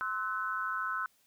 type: tone cluster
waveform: sine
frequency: 1050 / 1303 / 1496 Hz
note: C6 / E6 / F#6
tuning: +6 / -20 / +19 cents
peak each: -39 / -35 / -35 dBFS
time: 0.01-1.06 s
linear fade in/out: 0 ms
effects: white hiss -69 dBFS RMS until 1.26 s